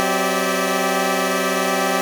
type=tone cluster; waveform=15% pulse; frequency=186.5 / 261.3 / 391.4 / 583 / 646 Hz; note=F#3 / C4 / G4 / D5 / E5; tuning=+14 / -2 / -3 / -13 / -35 cents; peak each=-18 dBFS; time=0-2.01 s; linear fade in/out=0 ms; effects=none